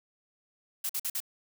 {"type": "noise bursts", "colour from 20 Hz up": "blue", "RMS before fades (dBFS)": -32, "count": 4, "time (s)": [0.84, 1.203], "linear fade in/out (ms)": 5, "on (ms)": 54, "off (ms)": 49, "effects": []}